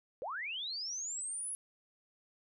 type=linear sweep; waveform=sine; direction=up; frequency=449.2 to 10548 Hz; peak=-37 dBFS; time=0.22-1.55 s; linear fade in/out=0 ms; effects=none